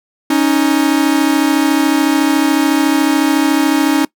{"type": "tone pair together", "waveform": "45% pulse", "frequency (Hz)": [277.2, 311.1], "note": ["C#4", "D#4"], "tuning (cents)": [0, 0], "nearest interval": "major second", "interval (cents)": 200, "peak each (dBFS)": -13, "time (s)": [0.3, 4.05], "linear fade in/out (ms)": 5, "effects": ["noise-tail reverb RT60 0.1 s tail -22 dB re dry"]}